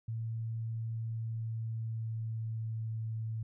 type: tone with pitch glide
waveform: sine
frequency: 113.2 to 111.45 Hz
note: A2 to A2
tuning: +50 to +23 cents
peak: -34 dBFS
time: 0.08-3.43 s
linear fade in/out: 5 ms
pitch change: -27 cents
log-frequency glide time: 1.03-2.97 s
effects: none